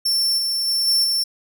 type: tone with level steps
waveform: 40% pulse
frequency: 5410 Hz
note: E8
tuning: 44 cents sharp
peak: -16 / -19 / -17 / -14 / -17 dBFS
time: 0.05-1.24 s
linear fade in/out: 10 ms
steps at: 0.38 / 0.67 / 0.87 / 1.04 s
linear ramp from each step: 5 ms
effects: none